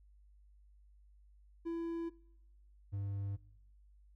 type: tone pair in turn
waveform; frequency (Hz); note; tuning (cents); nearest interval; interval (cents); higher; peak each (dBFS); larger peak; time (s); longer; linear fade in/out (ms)
triangle; 334.2 / 99.67; E4 / G2; +24 / +29; octave + major sixth; 2095; first; -34 / -34; neither; 1.65-2.1 / 2.92-3.37; neither; 20
effects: noise-tail reverb RT60 0.9 s tail -24 dB re dry + added 50 Hz sine -60 dBFS peak until 4.15 s